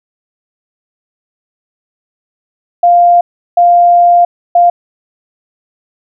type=tone bursts at uneven times; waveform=sine; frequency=698.5 Hz; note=F5; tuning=in tune; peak=-3 dBFS; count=3; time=2.83-3.21 / 3.57-4.25 / 4.55-4.7 s; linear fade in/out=5 ms; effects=none